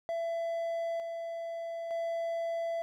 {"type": "tone with tremolo", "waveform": "triangle", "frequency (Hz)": 669, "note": "E5", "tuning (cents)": 25, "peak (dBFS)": -29, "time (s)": [0.09, 2.82], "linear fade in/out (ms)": 0, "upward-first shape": "square", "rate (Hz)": 0.55, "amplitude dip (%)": 40, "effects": []}